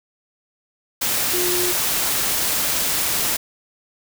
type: tone in noise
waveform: sine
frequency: 357.2 Hz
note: F4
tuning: 39 cents sharp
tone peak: -23 dBFS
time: 1.33-1.72 s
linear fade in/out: 10 ms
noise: white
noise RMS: -21 dBFS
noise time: 1.01-3.37 s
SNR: -5 dB
effects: none